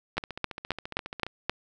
two click trains, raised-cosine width 0.3 ms, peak -10 / -20 dBFS, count 6 / 17, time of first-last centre 0.18-1.496 / 0.17-1.266 s, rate 3.8 / 14.6 Hz, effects none

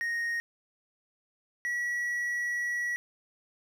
triangle tone pair in turn, 1864.7 / 1931.5 Hz, A#6 / B6, 0 / -39 cents, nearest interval minor second, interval 61 cents, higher second, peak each -27 dBFS, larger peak neither, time 0.01-0.4 / 1.65-2.96 s, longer second, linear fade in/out 0 ms, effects none

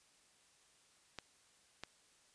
clicks, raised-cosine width 0.2 ms, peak -26 dBFS, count 2, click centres 1.187 / 1.836 s, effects white hiss -69 dBFS RMS until 2.34 s + resampled to 22050 Hz

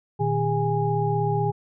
sine tone cluster, 118.1 / 154.1 / 406.6 / 824 Hz, A#2 / D#3 / G#4 / G#5, +23 / -16 / -37 / -14 cents, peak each -26 dBFS, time 0.19-1.52 s, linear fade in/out 20 ms, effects none

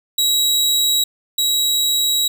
sawtooth tone pair in turn, 3862 / 3862 Hz, B7 / B7, -39 / -39 cents, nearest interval unison, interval 0 cents, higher neither, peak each -11 / -12 dBFS, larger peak first, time 0.18-1.04 / 1.38-2.28 s, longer second, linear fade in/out 5 ms, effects none

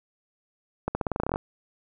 accelerating click train, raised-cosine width 1 ms, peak -12 dBFS, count 13, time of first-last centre 0.88-1.359 s, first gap 70 ms, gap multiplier 0.89, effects none

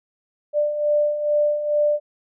sine beating tone pair, 591 / 593.3 Hz, D5 / D5, +11 / +18 cents, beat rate 2.3 Hz, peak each -25 / -18 dBFS, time 0.53-2 s, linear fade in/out 50 ms, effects none

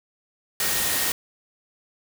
sine tone in noise, 1860 Hz, A#6, 4 cents flat, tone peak -34 dBFS, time 0.6-1.12 s, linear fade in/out 2 ms, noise white, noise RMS -24 dBFS, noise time 0.6-1.12 s, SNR -13 dB, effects none

